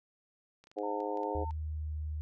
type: clicks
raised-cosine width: 0.2 ms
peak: -40 dBFS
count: 8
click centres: 0.64 / 0.671 / 0.715 / 0.786 / 1.004 / 1.173 / 1.233 / 1.509 s
type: harmonic tone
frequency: 103.83 Hz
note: G#2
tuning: in tune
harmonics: 3 / 4 / 5 / 6 / 7 / 8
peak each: -40 / -38 / -38 / -46 / -41 / -49 dBFS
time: 0.76-1.45 s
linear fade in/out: 20 ms
type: tone with tremolo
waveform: sine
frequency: 901 Hz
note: A5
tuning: 41 cents sharp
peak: -36 dBFS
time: 0.83-1.51 s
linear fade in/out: 5 ms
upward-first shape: triangle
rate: 3 Hz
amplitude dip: 40%
type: tone with pitch glide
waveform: sine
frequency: 77.8 to 76.42 Hz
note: D#2 to D#2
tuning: 0 to -31 cents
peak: -34 dBFS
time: 1.35-2.21 s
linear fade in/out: 0 ms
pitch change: -31 cents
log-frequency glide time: 1.51-1.93 s
effects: none